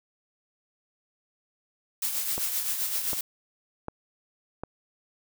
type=noise with tremolo; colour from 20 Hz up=blue; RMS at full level=-27 dBFS; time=2.02-3.21 s; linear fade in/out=5 ms; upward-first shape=triangle; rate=7.7 Hz; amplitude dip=55%
type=click train; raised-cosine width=1 ms; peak=-19 dBFS; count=4; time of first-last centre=2.38-4.636 s; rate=1.33 Hz
effects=none